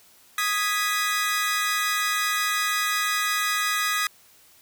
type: chord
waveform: sawtooth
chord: G# minor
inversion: second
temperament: equal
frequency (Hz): 1244.5 / 1661.2 / 1975.5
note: D#6 / G#6 / B6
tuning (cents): 0 / 0 / 0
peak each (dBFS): -22 / -25 / -24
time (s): 0.38-4.07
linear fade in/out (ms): 2
effects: white hiss -55 dBFS RMS until 4.61 s